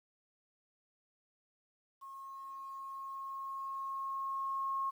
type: tone with level ramp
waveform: sine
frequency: 1083 Hz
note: C#6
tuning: 41 cents flat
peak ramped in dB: -46 to -32 dBFS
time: 2.01-4.91 s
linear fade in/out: 20 ms
effects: 11-bit